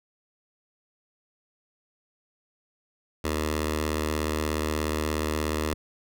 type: tone with notch filter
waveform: 10% pulse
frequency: 76.8 Hz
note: D#2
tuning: 22 cents flat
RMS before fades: -28 dBFS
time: 3.24-5.74 s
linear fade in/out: 5 ms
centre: 160 Hz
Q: 0.94
effects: none